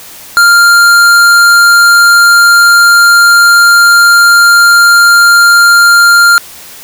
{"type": "tone with hard clipping", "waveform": "sine", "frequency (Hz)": 1396.9, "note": "F6", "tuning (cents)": 0, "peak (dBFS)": -3, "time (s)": [0.37, 6.38], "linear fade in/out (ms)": 0, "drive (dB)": 16, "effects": ["white hiss -30 dBFS RMS until 6.83 s"]}